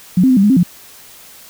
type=tone with pitch steps; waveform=sine; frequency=181.7 / 261.6 / 255.8 / 195.7 / 207.7 / 266 / 176.5 Hz; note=F#3 / C4 / C4 / G3 / G#3 / C4 / F3; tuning=-31 / 0 / -39 / -3 / 0 / +29 / +19 cents; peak=-7 dBFS; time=0.17-0.632 s; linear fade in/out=5 ms; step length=66 ms; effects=white hiss -40 dBFS RMS until 1.49 s